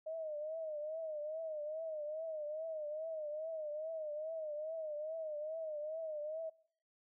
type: tone with vibrato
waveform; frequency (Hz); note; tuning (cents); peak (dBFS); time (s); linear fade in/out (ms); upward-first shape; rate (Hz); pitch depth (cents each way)
sine; 622; D#5; -1; -39; 0.06-6.5; 10; triangle; 2.4; 100
effects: noise-tail reverb RT60 0.6 s tail -22 dB re dry